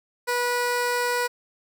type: tone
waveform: 15% pulse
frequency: 487.7 Hz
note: B4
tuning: 22 cents flat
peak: -16 dBFS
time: 0.27-1.28 s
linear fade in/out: 20 ms
effects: none